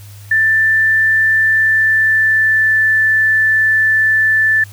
sine tone with pitch glide, 1770 to 1757.8 Hz, A6 to A6, +10 to -2 cents, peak -9 dBFS, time 0.31-4.64 s, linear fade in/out 5 ms, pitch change -12 cents, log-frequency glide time 1.37-2.78 s, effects added 101 Hz sine -33 dBFS peak until 4.72 s + white hiss -43 dBFS RMS until 4.72 s

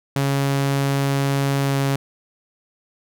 sawtooth tone with pitch glide, 138.59 to 137.71 Hz, C#3 to C#3, 0 to -11 cents, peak -14 dBFS, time 0.16-1.96 s, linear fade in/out 2 ms, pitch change -11 cents, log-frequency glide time 1.63-1.75 s, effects none

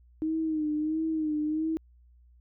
sine tone with vibrato, 311.1 Hz, D#4, in tune, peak -26 dBFS, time 0.22-1.77 s, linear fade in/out 0 ms, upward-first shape sine, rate 1.5 Hz, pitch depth 56 cents each way, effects added 60 Hz sine -55 dBFS peak until 2.4 s

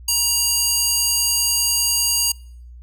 square tone with high-pass filter, 945 Hz, A#5, 23 cents sharp, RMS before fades -19 dBFS, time 0.08-2.32 s, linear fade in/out 5 ms, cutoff 5600 Hz, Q 1.1, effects noise-tail reverb RT60 0.6 s tail -25 dB re dry + added 60 Hz sine -37 dBFS peak until 2.82 s

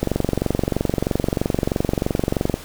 click train, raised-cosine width 2 ms, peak -5 dBFS, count 59, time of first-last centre 0.03-2.541 s, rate 23.1 Hz, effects pink hiss -38 dBFS RMS until 2.64 s

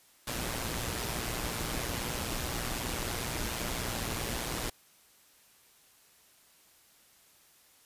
pink noise with amplitude modulation, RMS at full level -32 dBFS, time 0.27-4.7 s, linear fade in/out 5 ms, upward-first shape sine, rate 119 Hz, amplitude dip 60%, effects white hiss -62 dBFS RMS until 7.85 s + resampled to 32000 Hz

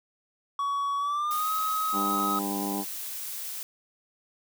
triangle tone with pitch glide, 1125 to 1270.1 Hz, C#6 to D#6, +25 to +35 cents, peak -24 dBFS, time 0.59-2.39 s, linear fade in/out 2 ms, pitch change +210 cents, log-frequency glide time 0.98-1.51 s
blue noise, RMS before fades -36 dBFS, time 1.31-3.63 s, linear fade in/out 0 ms
harmonic tone, 100 Hz, G2, 35 cents sharp, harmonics 2 / 3 / 4 / 5 / 6 / 7 / 8 / 9 / 10, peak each -33 / -33 / -38 / -45 / -46 / -46 / -36 / -46 / -40 dBFS, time 1.92-2.85 s, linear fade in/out 50 ms
effects none

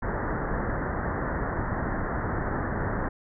pink low-pass noise, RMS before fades -29 dBFS, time 0.02-3.09 s, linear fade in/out 10 ms, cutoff 1900 Hz, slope 96 dB/octave, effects none

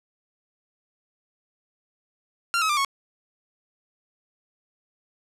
sawtooth tone with pitch steps, 1381 / 1281.1 / 1188.4 / 1102.5 Hz, F6 / E6 / D6 / C#6, -20 / -50 / +20 / -10 cents, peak -17 dBFS, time 2.54-2.848 s, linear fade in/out 0 ms, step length 77 ms, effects low-pass 10000 Hz 12 dB/octave

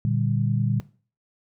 sine chord, G minor, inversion first, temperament equal, 116.54 / 146.83 / 196 Hz, Bb2 / D3 / G3, 0 / 0 / 0 cents, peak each -23 / -25 / -28 dBFS, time 0.05-0.8 s, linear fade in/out 0 ms, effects noise-tail reverb RT60 0.4 s tail -18 dB re dry

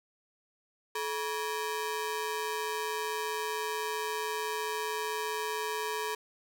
sawtooth ring-modulated tone, 698.5 Hz, F5, in tune, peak -25 dBFS, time 0.95-6.15 s, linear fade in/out 5 ms, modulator 267 Hz, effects none

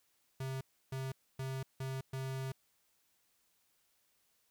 square tone bursts at uneven times, 132.7 Hz, C3, 25 cents sharp, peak -38 dBFS, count 5, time 0.4-0.61 / 0.92-1.12 / 1.39-1.63 / 1.8-2.01 / 2.13-2.52 s, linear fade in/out 5 ms, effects white hiss -75 dBFS RMS until 4.5 s

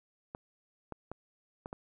clicks, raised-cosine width 1 ms, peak -26 dBFS, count 5, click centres 0.349 / 0.923 / 1.116 / 1.659 / 1.729 s, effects none

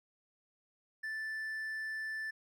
triangle tone, 1760 Hz, A6, in tune, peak -35 dBFS, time 1.03-2.31 s, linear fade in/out 10 ms, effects none

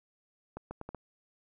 accelerating click train, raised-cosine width 1 ms, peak -26 dBFS, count 5, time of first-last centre 0.57-0.947 s, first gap 140 ms, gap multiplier 0.74, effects none

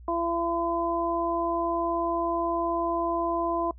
harmonic tone, 338.7 Hz, E4, 47 cents sharp, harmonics 1 / 2 / 3, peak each -29 / -29 / -29 dBFS, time 0.08-3.71 s, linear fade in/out 2 ms, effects noise-tail reverb RT60 0.1 s tail -24 dB re dry + added 60 Hz sine -44 dBFS peak until 3.78 s

